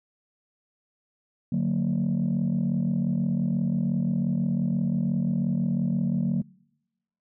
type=chord; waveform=sine; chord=D augmented; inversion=none; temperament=just; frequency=146.83 / 183.54 / 229.4 Hz; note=D3 / F#3 / A#3; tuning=0 / -14 / -28 cents; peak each=-27 / -24 / -25 dBFS; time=1.52-6.42 s; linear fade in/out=5 ms; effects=noise-tail reverb RT60 0.9 s tail -26 dB re dry + tanh soft clip ceiling -18 dBFS